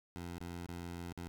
15% pulse tone with dropouts, 86.6 Hz, F2, 14 cents flat, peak -36 dBFS, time 0.16-1.28 s, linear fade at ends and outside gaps 0 ms, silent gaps 0.382-0.405 / 0.664-0.687 / 1.126-1.176 s, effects none

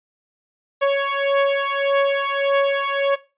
sawtooth beating tone pair, 555 / 556.7 Hz, C#5 / C#5, +2 / +7 cents, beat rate 1.7 Hz, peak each -16 dBFS, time 0.81-3.16 s, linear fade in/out 20 ms, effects noise-tail reverb RT60 0.3 s tail -18 dB re dry + resampled to 8000 Hz

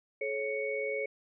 sine tone cluster, 428.2 / 549 / 2226 Hz, A4 / C#5 / C#7, -47 / -17 / +7 cents, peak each -35 / -35 / -36 dBFS, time 0.21-1.06 s, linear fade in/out 5 ms, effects none

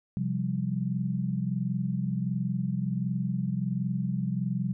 sine chord, C suspended fourth, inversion none, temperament equal, 130.81 / 174.61 / 196 Hz, C3 / F3 / G3, 0 / 0 / 0 cents, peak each -31 dBFS, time 0.17-4.73 s, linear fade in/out 0 ms, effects none

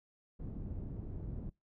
pink low-pass noise, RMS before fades -42 dBFS, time 0.39-1.5 s, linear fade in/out 10 ms, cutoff 230 Hz, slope 12 dB/octave, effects noise-tail reverb RT60 0.2 s tail -24 dB re dry

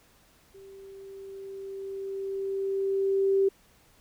sine tone with level ramp, 390 Hz, G4, 9 cents flat, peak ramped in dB -46 to -19 dBFS, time 0.54-3.49 s, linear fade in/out 10 ms, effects pink hiss -61 dBFS RMS until 4 s

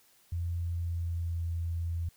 sine tone with pitch glide, 85.7 to 84.18 Hz, F2 to E2, -32 to +37 cents, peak -30 dBFS, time 0.32-2.09 s, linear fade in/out 5 ms, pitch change -31 cents, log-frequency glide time 0.58-1.46 s, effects white hiss -64 dBFS RMS until 2.16 s

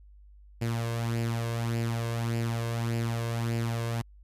sawtooth tone with flanger, 116 Hz, A#2, 8 cents flat, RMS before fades -30 dBFS, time 0.61-4.02 s, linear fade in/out 10 ms, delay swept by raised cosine 0.4 to 1.9 ms, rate 1.7 Hz, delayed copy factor +0.55, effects added 50 Hz sine -50 dBFS peak until 4.23 s + resampled to 32000 Hz

